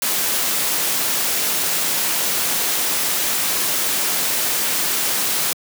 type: noise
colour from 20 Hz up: white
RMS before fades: -20 dBFS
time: 0.02-5.53 s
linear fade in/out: 2 ms
effects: high-pass 150 Hz 12 dB/octave